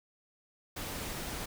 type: noise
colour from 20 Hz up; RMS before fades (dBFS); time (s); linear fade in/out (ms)
pink; -39; 0.76-1.46; 10
effects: none